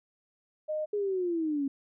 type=tone; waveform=sine; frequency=615 Hz; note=D#5; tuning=20 cents flat; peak=-29 dBFS; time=0.68-0.86 s; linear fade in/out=20 ms
type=linear sweep; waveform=sine; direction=down; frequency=420 to 269.8 Hz; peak=-27 dBFS; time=0.93-1.68 s; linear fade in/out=5 ms
effects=none